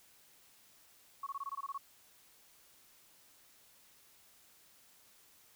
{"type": "tone bursts", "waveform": "sine", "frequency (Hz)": 1109, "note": "C#6", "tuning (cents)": 0, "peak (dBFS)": -37, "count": 10, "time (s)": [1.23, 1.779], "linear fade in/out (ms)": 5, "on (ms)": 36, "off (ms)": 21, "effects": ["white hiss -64 dBFS RMS until 5.55 s"]}